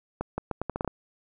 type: accelerating click train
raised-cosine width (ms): 1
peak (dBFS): -15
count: 9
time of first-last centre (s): 0.21-0.877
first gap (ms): 170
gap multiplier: 0.78
effects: none